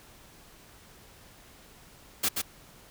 white noise with echo, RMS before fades -26 dBFS, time 2.23-2.29 s, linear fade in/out 10 ms, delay 130 ms, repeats 1, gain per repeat -4 dB, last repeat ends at 2.42 s, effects pink hiss -54 dBFS RMS until 2.9 s

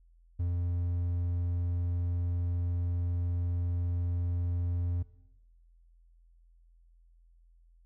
triangle tone, 87.31 Hz, F2, in tune, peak -26 dBFS, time 0.39-5.03 s, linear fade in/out 10 ms, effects noise-tail reverb RT60 0.9 s tail -17 dB re dry + added 42 Hz sine -58 dBFS peak until 7.85 s

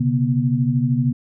sine tone cluster, 127.3 / 140.3 / 240.4 Hz, C3 / C#3 / B3, -47 / +21 / -46 cents, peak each -20 dBFS, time 0-1.13 s, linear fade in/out 10 ms, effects none

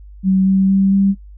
sine tone with pitch steps, 190 / 192.1 / 194.22 / 196.36 Hz, F#3 / G3 / G3 / G3, +46 / -35 / -16 / +3 cents, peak -10 dBFS, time 0.23-1.15 s, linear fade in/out 50 ms, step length 230 ms, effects noise-tail reverb RT60 0.1 s tail -21 dB re dry + added 50 Hz sine -35 dBFS peak until 1.37 s

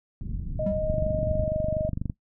pink low-pass noise, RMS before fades -32 dBFS, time 0.21-1.47 s, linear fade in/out 2 ms, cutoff 200 Hz, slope 24 dB/octave
sine tone, 622.3 Hz, D#5, in tune, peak -26 dBFS, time 0.59-1.89 s, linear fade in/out 5 ms
triangle tone with exponential decay, 194.1 Hz, G3, 17 cents flat, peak -19 dBFS, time 0.66-0.85 s, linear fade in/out 5 ms, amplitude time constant 40 ms
click train, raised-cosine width 5 ms, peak -17 dBFS, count 30, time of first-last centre 0.9-2.098 s, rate 24.2 Hz
effects noise-tail reverb RT60 0.1 s tail -18 dB re dry

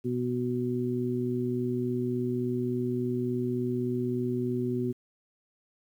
harmonic tone, 123.47 Hz, B2, in tune, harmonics 1 / 2 / 3, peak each -33 / -30 / -31 dBFS, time 0.04-4.93 s, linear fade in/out 20 ms, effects 10-bit

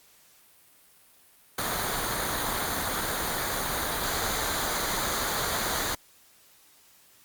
pink noise with comb filter, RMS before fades -29 dBFS, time 1.58-5.95 s, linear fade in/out 5 ms, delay 0.37 ms, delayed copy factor -0.6, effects white hiss -58 dBFS RMS until 7.24 s + Opus 48 kbps

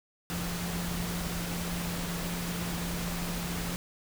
sine tone in noise, 173.4 Hz, F3, 12 cents flat, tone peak -34 dBFS, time 0.3-3.76 s, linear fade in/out 0 ms, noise pink, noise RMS -36 dBFS, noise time 0.3-3.76 s, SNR -1 dB, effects none

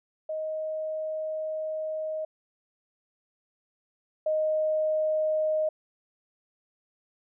sine tone pair in turn, 626 / 621.7 Hz, D#5 / D#5, +10 / -2 cents, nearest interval unison, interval 12 cents, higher first, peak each -29 / -23 dBFS, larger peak second, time 0.29-2.25 / 4.26-5.69 s, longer first, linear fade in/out 5 ms, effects none

